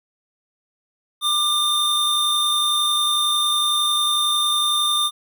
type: tone pair together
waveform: square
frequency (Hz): 1189 / 3618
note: D6 / A7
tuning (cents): +21 / +48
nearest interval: octave + perfect fifth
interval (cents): 1927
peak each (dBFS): -24 / -19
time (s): 1.21-5.11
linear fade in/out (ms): 50
effects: none